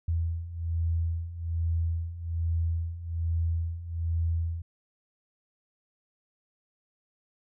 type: beating tone pair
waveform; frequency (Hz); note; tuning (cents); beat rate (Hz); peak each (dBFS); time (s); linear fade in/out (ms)
sine; 82.41 / 83.61; E2 / E2; 0 / +25; 1.2; -32 / -28; 0.08-4.62; 5
effects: none